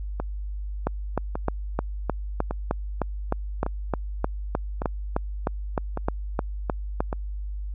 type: two click trains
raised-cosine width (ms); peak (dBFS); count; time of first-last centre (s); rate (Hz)
1; -9 / -14; 21 / 7; 0.87-7.005 / 0.2-7.128; 3.26 / 0.866
effects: added 50 Hz sine -29 dBFS peak until 7.74 s